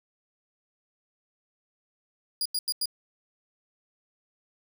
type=tone bursts; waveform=sawtooth; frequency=4862 Hz; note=D#8; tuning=41 cents flat; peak=-23 dBFS; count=4; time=2.41-2.857 s; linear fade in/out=2 ms; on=45 ms; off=89 ms; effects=none